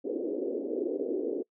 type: band-pass noise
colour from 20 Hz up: white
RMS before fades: -32 dBFS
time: 0.04-1.43 s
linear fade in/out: 20 ms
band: 280 to 480 Hz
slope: 48 dB/octave
effects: noise-tail reverb RT60 0.1 s tail -25 dB re dry